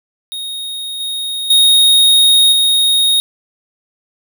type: tone with level steps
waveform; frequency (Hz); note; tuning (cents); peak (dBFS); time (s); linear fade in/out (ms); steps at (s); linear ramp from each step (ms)
square; 3731; A#7; +1; -22 / -19 / -7 / -10; 0.32-3.2; 0; 1 / 1.5 / 2.52; 5
effects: none